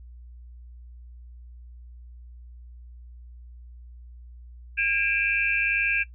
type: tone cluster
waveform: sine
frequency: 1624 / 2353 / 2455 / 2661 Hz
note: G#6 / D7 / D#7 / E7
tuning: -39 / +3 / -24 / +16 cents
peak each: -27 dBFS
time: 4.77-6.04 s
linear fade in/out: 20 ms
effects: noise-tail reverb RT60 0.1 s tail -18 dB re dry + added 60 Hz sine -42 dBFS peak until 6.14 s